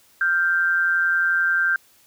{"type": "tone pair together", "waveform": "sine", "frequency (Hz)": [1398.7, 1570], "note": ["F6", "G6"], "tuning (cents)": [2, 2], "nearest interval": "major second", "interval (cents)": 200, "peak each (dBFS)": [-23, -18], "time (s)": [0.21, 1.76], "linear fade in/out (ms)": 2, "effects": ["white hiss -56 dBFS RMS until 2.06 s"]}